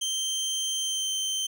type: tone with pitch glide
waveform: 25% pulse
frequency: 3136 to 3114 Hz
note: G7 to G7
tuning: 0 to -12 cents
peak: -23 dBFS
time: 0.01-1.47 s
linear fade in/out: 10 ms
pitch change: -12 cents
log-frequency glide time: 0.76-1.08 s
effects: none